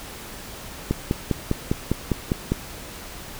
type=click train; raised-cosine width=3 ms; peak=-7 dBFS; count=9; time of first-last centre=0.91-2.52 s; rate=4.97 Hz; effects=pink hiss -38 dBFS RMS until 3.39 s